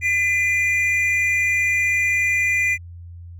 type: tone pair together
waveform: triangle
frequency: 2016 / 2405 Hz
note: B6 / D7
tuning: +35 / +41 cents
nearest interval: minor third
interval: 306 cents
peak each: -18 dBFS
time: 0.01-2.78 s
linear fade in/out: 50 ms
effects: added 86 Hz sine -35 dBFS peak until 3.39 s